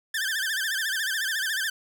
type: tone with vibrato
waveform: sawtooth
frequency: 1661.2 Hz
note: G#6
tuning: in tune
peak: -22 dBFS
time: 0.14-1.7 s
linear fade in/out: 5 ms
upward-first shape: sine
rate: 14 Hz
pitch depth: 150 cents each way
effects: none